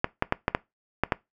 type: clicks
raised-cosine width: 0.5 ms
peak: -6 dBFS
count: 7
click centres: 0.044 / 0.224 / 0.324 / 0.481 / 0.549 / 1.036 / 1.122 s
effects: noise-tail reverb RT60 0.2 s tail -21 dB re dry